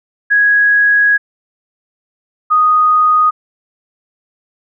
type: tone pair in turn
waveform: sine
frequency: 1661.2 / 1242 Hz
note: G#6 / D#6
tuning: 0 / -3 cents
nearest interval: perfect fourth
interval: 503 cents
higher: first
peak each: -7 dBFS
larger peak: neither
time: 0.3-1.18 / 2.5-3.31 s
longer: first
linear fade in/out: 20 ms
effects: none